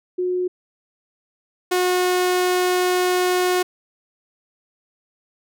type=tone pair in turn; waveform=sine / sawtooth; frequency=362.8 / 362.8 Hz; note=F#4 / F#4; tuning=-34 / -34 cents; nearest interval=unison; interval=0 cents; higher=neither; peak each=-19 / -13 dBFS; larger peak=second; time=0.18-0.48 / 1.71-3.63 s; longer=second; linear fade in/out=10 ms; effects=none